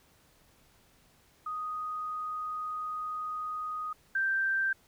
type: tone pair in turn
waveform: sine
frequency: 1245 / 1568.6 Hz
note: D#6 / G6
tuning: +1 / +1 cents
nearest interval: major third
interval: 400 cents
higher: second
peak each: -33 / -26 dBFS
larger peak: second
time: 1.46-3.93 / 4.15-4.73 s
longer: first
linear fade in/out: 5 ms
effects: pink hiss -64 dBFS RMS until 4.87 s